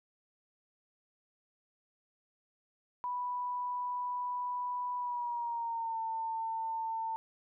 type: tone with pitch glide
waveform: sine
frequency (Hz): 986 to 899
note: B5 to A5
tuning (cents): -3 to +37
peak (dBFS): -33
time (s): 3.04-7.16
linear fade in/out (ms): 0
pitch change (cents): -160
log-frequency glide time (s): 4.97-6
effects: none